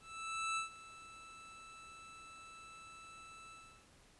25% pulse tone with ADSR envelope, 1318.5 Hz, E6, in tune, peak -31 dBFS, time 0-3.88 s, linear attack 570 ms, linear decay 120 ms, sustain -18 dB, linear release 360 ms, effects pink hiss -65 dBFS RMS until 4.19 s + resampled to 24000 Hz

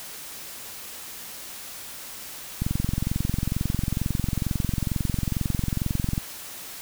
click train, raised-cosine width 5 ms, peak -12 dBFS, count 80, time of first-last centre 2.62-6.179 s, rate 22.2 Hz, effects white hiss -39 dBFS RMS until 6.81 s

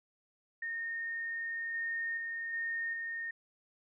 sine tone with level steps, 1838 Hz, A#6, 25 cents flat, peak -35 / -33 / -36 / -33 / -36 dBFS, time 0.62-3.31 s, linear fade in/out 5 ms, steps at 1.74 / 2.17 / 2.53 / 2.93 s, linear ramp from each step 5 ms, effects none

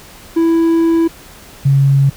triangle / sine tone pair in turn, 330.5 / 137.92 Hz, E4 / C#3, +5 / -8 cents, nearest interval octave + minor third, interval 1513 cents, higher first, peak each -7 dBFS, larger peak neither, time 0.36-1.08 / 1.65-2.1 s, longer first, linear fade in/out 10 ms, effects pink hiss -38 dBFS RMS until 2.16 s

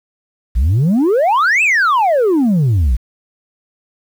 sine exponential two-way sweep, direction up then down, 53.1 to 2681 to 53.1 Hz, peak -7 dBFS, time 0.55-2.97 s, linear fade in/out 20 ms, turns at 1.63 s, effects tanh soft clip ceiling -9 dBFS + 7-bit

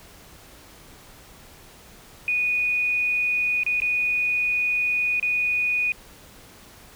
sine tone with dropouts, 2470 Hz, D#7, 13 cents flat, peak -20 dBFS, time 2.28-5.92 s, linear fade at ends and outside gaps 1 ms, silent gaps 3.634-3.664 / 3.802-3.819 / 5.198-5.227 s, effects pink hiss -48 dBFS RMS until 6.95 s

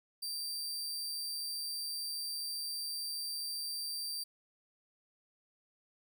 sawtooth tone, 4687 Hz, D8, 4 cents flat, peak -34 dBFS, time 0.22-4.24 s, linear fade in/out 10 ms, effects none

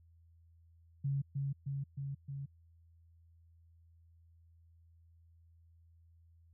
sine tone with echo, 138.59 Hz, C#3, in tune, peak -31 dBFS, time 1.04-1.22 s, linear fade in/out 10 ms, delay 310 ms, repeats 4, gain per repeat -2 dB, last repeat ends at 2.46 s, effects added 83 Hz sine -61 dBFS peak until 6.53 s

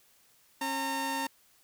sawtooth tone pair together, 271.1 / 915 Hz, C#4 / A#5, -38 / -32 cents, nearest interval octave + major sixth, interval 2106 cents, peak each -32 / -28 dBFS, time 0.61-1.27 s, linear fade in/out 5 ms, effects white hiss -64 dBFS RMS until 1.63 s

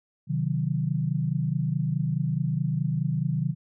sine chord, C diminished, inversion none, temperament equal, 130.81 / 155.56 / 185 Hz, C3 / Eb3 / Gb3, 0 / 0 / 0 cents, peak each -28 / -26 / -31 dBFS, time 0.27-3.55 s, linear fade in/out 50 ms, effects none

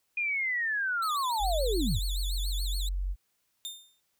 sine linear sweep, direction down, 2457 to 66.7 Hz, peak -27 dBFS, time 0.17-1.99 s, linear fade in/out 5 ms
sawtooth tone with vibrato, 3875 Hz, B7, 34 cents flat, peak -33 dBFS, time 1.02-2.89 s, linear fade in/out 5 ms, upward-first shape sine, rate 7 Hz, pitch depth 230 cents each way
sine tone, 46.25 Hz, F#1, in tune, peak -28 dBFS, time 1.39-3.16 s, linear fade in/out 50 ms
sawtooth tone with exponential decay, 3622 Hz, A7, 49 cents sharp, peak -30 dBFS, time 3.65-4 s, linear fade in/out 0 ms, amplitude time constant 75 ms
effects white hiss -75 dBFS RMS until 4.19 s

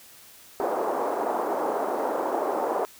white band-pass noise, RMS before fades -27 dBFS, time 0.6-2.85 s, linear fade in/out 0 ms, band 320 to 910 Hz, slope 24 dB/octave, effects white hiss -50 dBFS RMS until 2.99 s

